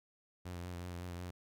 sawtooth tone with vibrato, 88.4 Hz, F2, 22 cents sharp, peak -38 dBFS, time 0.45-1.31 s, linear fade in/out 10 ms, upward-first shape sine, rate 5.4 Hz, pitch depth 38 cents each way, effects none

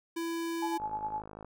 square tone, 333.4 Hz, E4, 20 cents sharp, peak -33 dBFS, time 0.16-0.78 s, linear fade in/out 10 ms
sine tone with tremolo, 857 Hz, A5, 46 cents flat, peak -30 dBFS, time 0.62-1.22 s, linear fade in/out 5 ms, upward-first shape sine, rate 9.8 Hz, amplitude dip 70%
click train, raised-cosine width 1 ms, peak -31 dBFS, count 35, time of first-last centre 0.8-1.446 s, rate 52.6 Hz
effects none

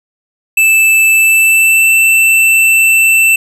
square tone with pitch glide, 2637 to 2668 Hz, E7 to E7, 0 to +20 cents, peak -6 dBFS, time 0.57-3.36 s, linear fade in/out 5 ms, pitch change +20 cents, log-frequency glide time 1.11-1.91 s, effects none

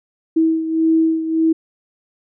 sine beating tone pair, 322.6 / 324.3 Hz, E4 / E4, -37 / -28 cents, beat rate 1.7 Hz, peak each -14 / -20 dBFS, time 0.36-1.53 s, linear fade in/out 10 ms, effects none

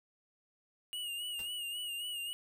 square tone with vibrato, 2872 Hz, F7, 48 cents sharp, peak -38 dBFS, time 0.93-2.33 s, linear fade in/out 0 ms, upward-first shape sine, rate 3.7 Hz, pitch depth 54 cents each way
pink noise with exponential decay, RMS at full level -47 dBFS, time 1.39-1.54 s, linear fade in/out 1 ms, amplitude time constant 31 ms
effects none

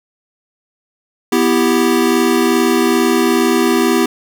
square chord, E minor, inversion second, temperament equal, 246.9 / 329.6 / 392 Hz, B3 / E4 / G4, 0 / 0 / 0 cents, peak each -16 dBFS, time 1.32-4.06 s, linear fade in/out 5 ms, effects none

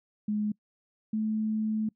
sine tone pair in turn, 210.4 / 216.9 Hz, G#3 / A3, +23 / -25 cents, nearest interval minor second, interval 52 cents, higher second, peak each -26 dBFS, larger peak neither, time 0.28-0.52 / 1.13-1.89 s, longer second, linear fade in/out 5 ms, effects noise-tail reverb RT60 0.1 s tail -24 dB re dry

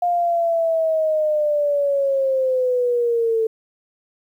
sine linear sweep, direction down, 708 to 442.2 Hz, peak -16 dBFS, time 0.02-3.47 s, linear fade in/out 5 ms, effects 9-bit

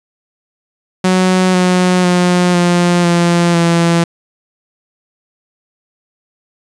sawtooth tone with pitch steps, 185 / 181.72 / 178.49 / 175.32 / 172.21 / 169.16 Hz, F#3 / F#3 / F3 / F3 / F3 / E3, 0 / -31 / +38 / +7 / -24 / +45 cents, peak -5 dBFS, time 1.04-4.04 s, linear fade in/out 5 ms, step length 500 ms, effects resampled to 22050 Hz

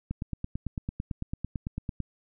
click train, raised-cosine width 5 ms, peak -19 dBFS, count 18, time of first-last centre 0.11-2.003 s, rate 8.98 Hz, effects none

